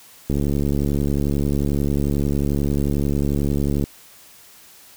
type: click train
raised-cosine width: 3 ms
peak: -9 dBFS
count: 253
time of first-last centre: 0.3-3.839 s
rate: 71.2 Hz
effects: white hiss -47 dBFS RMS until 4.96 s